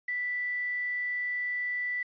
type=tone with quantisation; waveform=sine; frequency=1974 Hz; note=B6; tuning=1 cent flat; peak=-29 dBFS; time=0.08-2.03 s; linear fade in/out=5 ms; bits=9; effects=resampled to 11025 Hz